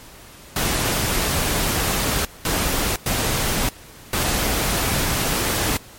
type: noise bursts at uneven times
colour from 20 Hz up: pink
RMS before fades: -21 dBFS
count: 4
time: 0.56-2.25 / 2.45-2.96 / 3.06-3.69 / 4.13-5.77 s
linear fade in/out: 2 ms
effects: pink hiss -43 dBFS RMS until 5.98 s + MP3 64 kbps